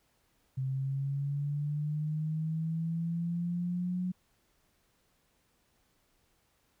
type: linear sweep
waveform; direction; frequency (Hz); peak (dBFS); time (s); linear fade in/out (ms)
sine; up; 131.1 to 182.7; -30; 0.57-4.12; 10
effects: pink hiss -72 dBFS RMS until 6.8 s